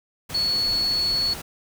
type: tone in noise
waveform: sine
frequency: 4394 Hz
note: C#8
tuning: 16 cents flat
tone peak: -20 dBFS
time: 0.34-1.34 s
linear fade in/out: 10 ms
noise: pink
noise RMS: -35 dBFS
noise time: 0.29-1.42 s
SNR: +12 dB
effects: none